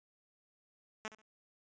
5% pulse tone with echo, 216.9 Hz, A3, 25 cents flat, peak -28 dBFS, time 1.05-1.08 s, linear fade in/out 0 ms, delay 68 ms, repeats 2, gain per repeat -14 dB, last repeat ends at 1.216 s, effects resampled to 16000 Hz

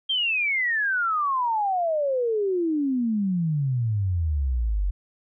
sine exponential sweep, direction down, 3216 to 45.07 Hz, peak -21 dBFS, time 0.09-4.91 s, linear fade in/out 10 ms, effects none

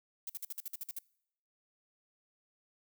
violet noise bursts, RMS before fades -40 dBFS, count 10, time 0.27-0.988 s, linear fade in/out 2 ms, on 25 ms, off 52 ms, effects noise-tail reverb RT60 0.7 s tail -23 dB re dry

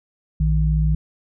sine tone pair together, 58.39 / 155.56 Hz, A#1 / D#3, +4 / 0 cents, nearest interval octave + perfect fourth, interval 1696 cents, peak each -17 / -19 dBFS, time 0.4-0.95 s, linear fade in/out 5 ms, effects none

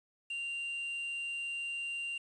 triangle tone with quantisation, 2777 Hz, F7, 10 cents flat, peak -34 dBFS, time 0.3-2.18 s, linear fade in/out 5 ms, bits 9, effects resampled to 24000 Hz

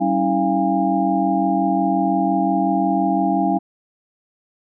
sine tone cluster, 192.3 / 276.9 / 322.6 / 692 / 812 Hz, G3 / C#4 / E4 / F5 / G#5, -33 / -2 / -37 / -16 / -39 cents, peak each -22 dBFS, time 0-3.59 s, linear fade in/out 20 ms, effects none

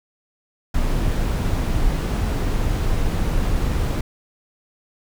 brown noise, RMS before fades -20 dBFS, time 0.74-4.01 s, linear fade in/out 5 ms, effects none

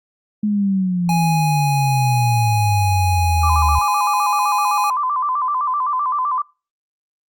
sine exponential sweep, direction down, 212.8 to 72.8 Hz, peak -15 dBFS, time 0.43-3.79 s, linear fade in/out 5 ms
square tone, 830.6 Hz, G#5, in tune, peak -19 dBFS, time 1.09-4.9 s, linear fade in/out 2 ms
sine tone with vibrato, 1094 Hz, C#6, 23 cents flat, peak -17 dBFS, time 3.43-6.42 s, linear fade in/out 5 ms, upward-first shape square, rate 7.8 Hz, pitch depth 120 cents each way
effects noise-tail reverb RT60 0.3 s tail -21 dB re dry + Opus 48 kbps

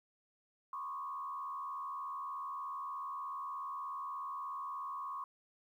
sine tone with frequency modulation, 1100 Hz, C#6, 14 cents flat, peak -39 dBFS, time 0.73-5.24 s, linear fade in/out 2 ms, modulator 76.7 Hz, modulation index 1, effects 12-bit

